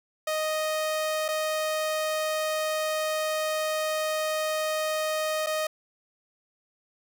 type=tone with dropouts; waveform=sawtooth; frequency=622.3 Hz; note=D#5; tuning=in tune; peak=-22 dBFS; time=0.27-5.67 s; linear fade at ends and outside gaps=5 ms; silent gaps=1.282-1.286 / 5.463-5.468 s; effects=none